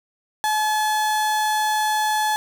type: tone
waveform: 35% pulse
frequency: 857 Hz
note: A5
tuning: 46 cents flat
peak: -17 dBFS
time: 0.44-2.36 s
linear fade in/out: 0 ms
effects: none